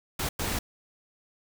pink noise bursts at uneven times, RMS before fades -30 dBFS, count 2, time 0.19-0.29 / 0.39-0.59 s, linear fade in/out 5 ms, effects none

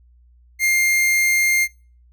45% pulse tone, 2114 Hz, C7, 17 cents sharp, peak -15 dBFS, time 0.59-1.68 s, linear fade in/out 50 ms, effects noise-tail reverb RT60 0.4 s tail -26 dB re dry + added 60 Hz sine -49 dBFS peak until 2.12 s

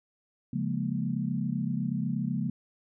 sine chord, Bb minor seventh, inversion first, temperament equal with one note detuned, 138.59 / 174.61 / 207.7 / 235.7 Hz, Db3 / F3 / Ab3 / Bb3, 0 / 0 / 0 / +19 cents, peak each -33 dBFS, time 0.53-2.5 s, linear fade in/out 5 ms, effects none

